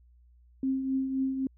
sine tone with tremolo, 265.6 Hz, C4, 26 cents sharp, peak -24 dBFS, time 0.63-1.47 s, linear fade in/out 2 ms, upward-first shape triangle, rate 3.8 Hz, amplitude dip 55%, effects added 60 Hz sine -56 dBFS peak until 1.57 s

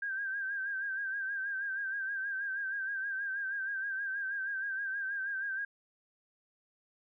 sine tone with vibrato, 1587 Hz, G6, 21 cents sharp, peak -33 dBFS, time 0.02-5.65 s, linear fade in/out 5 ms, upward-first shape sine, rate 6.3 Hz, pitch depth 59 cents each way, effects none

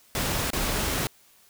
pink noise with dropouts, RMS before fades -27 dBFS, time 0.15-1.07 s, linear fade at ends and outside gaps 1 ms, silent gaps 0.504-0.532 s, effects white hiss -58 dBFS RMS until 1.49 s

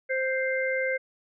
harmonic tone, 523.3 Hz, C5, in tune, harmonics 1 / 3 / 4, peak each -27 / -31 / -30 dBFS, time 0.09-0.98 s, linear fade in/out 20 ms, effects none

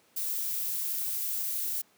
violet noise, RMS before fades -32 dBFS, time 0.16-1.82 s, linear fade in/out 10 ms, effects pink hiss -64 dBFS RMS until 1.97 s + high-pass 200 Hz 12 dB/octave

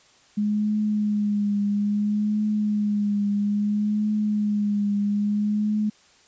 sine tone with vibrato, 207.7 Hz, G#3, in tune, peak -20 dBFS, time 0.37-5.9 s, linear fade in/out 10 ms, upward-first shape triangle, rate 0.6 Hz, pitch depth 39 cents each way, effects white hiss -56 dBFS RMS until 6.27 s + resampled to 16000 Hz

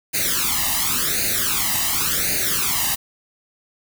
white noise with flanger, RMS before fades -21 dBFS, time 0.13-2.96 s, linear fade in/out 20 ms, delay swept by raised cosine 0.45 to 1.05 ms, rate 0.91 Hz, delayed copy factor +0.95, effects none

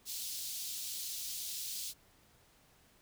pink high-pass noise, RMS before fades -41 dBFS, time 0.05-1.94 s, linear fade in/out 50 ms, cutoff 3700 Hz, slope 24 dB/octave, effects pink hiss -66 dBFS RMS until 3.01 s

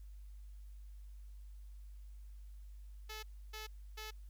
5% pulse tone bursts, 432.4 Hz, A4, 30 cents flat, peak -34 dBFS, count 3, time 3.09-4.11 s, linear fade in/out 10 ms, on 140 ms, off 300 ms, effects added 50 Hz sine -49 dBFS peak until 4.29 s + white hiss -75 dBFS RMS until 4.29 s

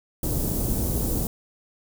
pink band-stop noise, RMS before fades -25 dBFS, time 0.23-1.27 s, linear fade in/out 2 ms, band 400 to 11000 Hz, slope 12 dB/octave, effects none

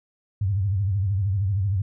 sine tone with vibrato, 98 Hz, G2, in tune, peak -20 dBFS, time 0.41-1.82 s, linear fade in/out 5 ms, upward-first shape sine, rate 13 Hz, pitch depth 130 cents each way, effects none

